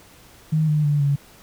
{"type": "tone with pitch steps", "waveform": "sine", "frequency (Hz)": [156.4, 151.33, 146.43, 141.69], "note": ["D#3", "D#3", "D3", "C#3"], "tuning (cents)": [9, -48, -5, 38], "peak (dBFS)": -16, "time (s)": [0.52, 1.16], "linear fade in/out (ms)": 10, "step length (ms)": 160, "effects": ["pink hiss -49 dBFS RMS until 1.42 s"]}